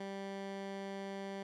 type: tone with low-pass filter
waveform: 15% pulse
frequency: 196 Hz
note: G3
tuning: in tune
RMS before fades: -43 dBFS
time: 0-1.43 s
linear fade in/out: 5 ms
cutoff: 5700 Hz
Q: 0.5
effects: none